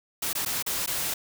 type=noise with dropouts; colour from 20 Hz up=white; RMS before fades=-29 dBFS; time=0.22-1.14 s; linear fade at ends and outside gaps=5 ms; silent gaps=0.331-0.351 / 0.451-0.459 / 0.626-0.663 / 0.862-0.874 s; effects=none